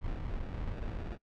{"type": "noise with sample-and-hold", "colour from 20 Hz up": "brown", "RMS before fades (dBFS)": -37, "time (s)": [0.01, 1.18], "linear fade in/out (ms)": 50, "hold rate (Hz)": 1050, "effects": ["noise-tail reverb RT60 0.1 s tail -22 dB re dry", "low-pass 3000 Hz 12 dB/octave"]}